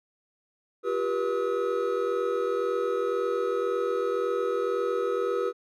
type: tone cluster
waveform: triangle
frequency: 353.9 / 395.8 / 483.6 / 1279 Hz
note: F4 / G4 / B4 / D#6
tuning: +23 / +17 / -36 / +47 cents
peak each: -32 / -27 / -26 / -33 dBFS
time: 0.83-5.53 s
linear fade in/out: 50 ms
effects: none